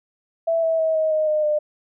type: tone with pitch steps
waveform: sine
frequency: 661 / 650.8 / 640.7 / 630.8 / 621 / 611.4 / 602 Hz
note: E5 / E5 / E5 / D#5 / D#5 / D#5 / D5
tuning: +5 / -22 / -49 / +24 / -3 / -30 / +43 cents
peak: -17 dBFS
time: 0.47-1.59 s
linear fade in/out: 10 ms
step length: 160 ms
effects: none